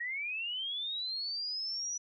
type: linear sweep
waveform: sine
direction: up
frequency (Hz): 1864.7 to 5920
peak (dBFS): -34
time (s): 0-1.98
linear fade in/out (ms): 10
effects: none